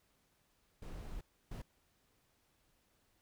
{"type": "noise bursts at uneven times", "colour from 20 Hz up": "brown", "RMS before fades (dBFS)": -45, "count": 2, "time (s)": [[0.82, 1.21], [1.51, 1.62]], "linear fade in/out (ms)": 5, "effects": ["pink hiss -75 dBFS RMS until 3.21 s"]}